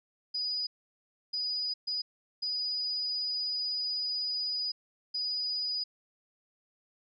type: tone bursts at uneven times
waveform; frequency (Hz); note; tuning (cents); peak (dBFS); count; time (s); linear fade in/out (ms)
sine; 4942; D#8; -13; -30; 5; 0.34-0.67 / 1.33-1.74 / 1.87-2.02 / 2.42-4.72 / 5.14-5.84; 10
effects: none